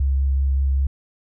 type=tone with vibrato; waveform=sine; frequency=67.9 Hz; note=C#2; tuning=35 cents flat; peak=-16 dBFS; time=0-0.87 s; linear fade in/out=5 ms; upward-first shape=triangle; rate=5.2 Hz; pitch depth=16 cents each way; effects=none

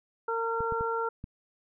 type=harmonic tone; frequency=457.4 Hz; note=A#4; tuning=33 cents flat; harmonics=1 / 2 / 3; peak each=-31 / -33 / -32 dBFS; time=0.28-1.09 s; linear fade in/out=5 ms
type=clicks; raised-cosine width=5 ms; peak=-26 dBFS; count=4; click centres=0.606 / 0.723 / 0.809 / 1.241 s
effects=none

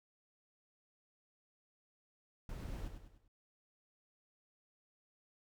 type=noise with echo; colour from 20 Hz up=brown; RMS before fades=-44 dBFS; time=2.49-2.88 s; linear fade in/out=2 ms; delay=100 ms; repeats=4; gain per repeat=-7 dB; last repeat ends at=3.28 s; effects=none

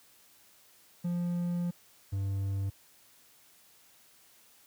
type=tone pair in turn; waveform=triangle; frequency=174.61 / 98 Hz; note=F3 / G2; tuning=0 / 0 cents; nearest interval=minor seventh; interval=1000 cents; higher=first; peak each=-27 dBFS; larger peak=neither; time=1.04-1.71 / 2.12-2.7 s; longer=first; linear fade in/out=10 ms; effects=white hiss -61 dBFS RMS until 4.66 s + high-pass 60 Hz 12 dB/octave

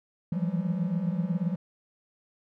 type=tone cluster; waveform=triangle; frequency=163.5 / 171.4 / 189.6 / 206.9 Hz; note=E3 / F3 / F#3 / G#3; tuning=-14 / -32 / +43 / -6 cents; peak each=-32 / -27 / -29 / -35 dBFS; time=0.32-1.56 s; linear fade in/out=5 ms; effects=none

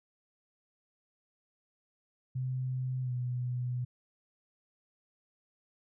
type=tone with pitch glide; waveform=sine; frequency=128.7 to 124.1 Hz; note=C3 to B2; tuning=-28 to +9 cents; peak=-31 dBFS; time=2.35-3.85 s; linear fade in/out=10 ms; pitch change=-63 cents; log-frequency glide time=3.02-3.12 s; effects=none

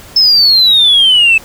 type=exponential sweep; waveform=sine; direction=down; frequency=5274 to 2600 Hz; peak=-3 dBFS; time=0.16-1.38 s; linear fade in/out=5 ms; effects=tanh soft clip ceiling -1 dBFS + pink hiss -35 dBFS RMS until 1.44 s

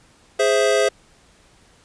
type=chord; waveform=square; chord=Ab augmented; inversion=none; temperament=equal; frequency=415.3 / 523.3 / 659.3 Hz; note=Ab4 / C5 / E5; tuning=0 / 0 / 0 cents; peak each=-20 / -20 / -21 dBFS; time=0.39-0.89 s; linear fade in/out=10 ms; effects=pink hiss -54 dBFS RMS until 1.84 s + resampled to 22050 Hz

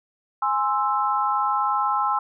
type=chord; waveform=sine; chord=Ab augmented; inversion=none; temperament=equal; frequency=830.6 / 1046.5 / 1318.5 Hz; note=Ab5 / C6 / E6; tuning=0 / 0 / 0 cents; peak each=-24 dBFS; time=0.42-2.19 s; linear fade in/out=5 ms; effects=none

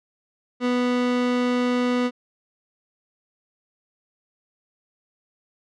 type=tone; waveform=30% pulse; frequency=246.9 Hz; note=B3; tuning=in tune; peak=-17 dBFS; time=0.6-2.11 s; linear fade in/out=50 ms; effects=low-pass 4000 Hz 12 dB/octave

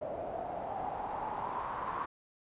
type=noise with low-pass filter sweep; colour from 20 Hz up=white; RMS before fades=-38 dBFS; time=0.01-2.06 s; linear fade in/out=10 ms; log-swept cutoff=620 to 1100 Hz; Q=6; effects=resampled to 8000 Hz

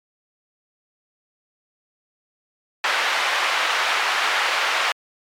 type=band-pass noise; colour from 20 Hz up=pink; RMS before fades=-21 dBFS; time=2.84-4.92 s; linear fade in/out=2 ms; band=1000 to 3000 Hz; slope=12 dB/octave; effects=high-pass 400 Hz 12 dB/octave + MP3 96 kbps

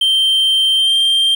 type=tone with pitch glide; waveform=triangle; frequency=3136 to 3171 Hz; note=G7 to G7; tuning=0 to +19 cents; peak=-9 dBFS; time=0.01-1.35 s; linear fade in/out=5 ms; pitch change=+19 cents; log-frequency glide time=0.75-0.95 s; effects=8-bit

